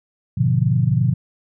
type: chord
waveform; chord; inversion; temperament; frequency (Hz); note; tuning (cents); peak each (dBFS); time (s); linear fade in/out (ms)
sine; G# diminished seventh; none; equal; 103.83 / 123.47 / 146.83 / 174.61; G#2 / B2 / D3 / F3; 0 / 0 / 0 / 0; -23 / -17 / -20 / -22; 0.37-1.14; 10
effects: none